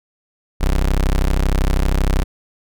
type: tone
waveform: 30% pulse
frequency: 32.7 Hz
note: C1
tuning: in tune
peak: -11 dBFS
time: 0.6-2.24 s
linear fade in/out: 20 ms
effects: none